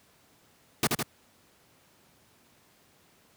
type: noise with echo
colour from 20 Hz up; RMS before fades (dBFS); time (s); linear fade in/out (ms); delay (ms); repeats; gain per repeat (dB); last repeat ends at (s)
pink; -23; 0.83-0.87; 2; 79; 2; -3; 1.028
effects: pink hiss -62 dBFS RMS until 3.36 s + high-pass 100 Hz 12 dB/octave